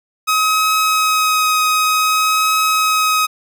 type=tone with vibrato; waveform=sawtooth; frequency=1267 Hz; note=D#6; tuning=31 cents sharp; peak=-9 dBFS; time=0.27-3.27 s; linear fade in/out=20 ms; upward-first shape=triangle; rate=0.54 Hz; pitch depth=13 cents each way; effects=none